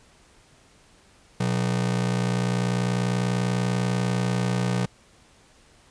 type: ring-modulated tone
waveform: 45% pulse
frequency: 151.9 Hz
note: D#3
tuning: 41 cents flat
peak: -19 dBFS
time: 1.4-4.86 s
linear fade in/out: 5 ms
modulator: 30.1 Hz
effects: pink hiss -56 dBFS RMS until 5.9 s + resampled to 22050 Hz